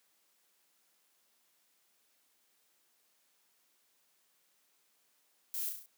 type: noise with echo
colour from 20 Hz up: violet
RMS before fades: -38 dBFS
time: 5.54-5.69 s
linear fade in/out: 0 ms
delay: 34 ms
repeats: 5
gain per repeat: -4 dB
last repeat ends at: 5.86 s
effects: white hiss -73 dBFS RMS until 5.97 s + high-pass 200 Hz 12 dB/octave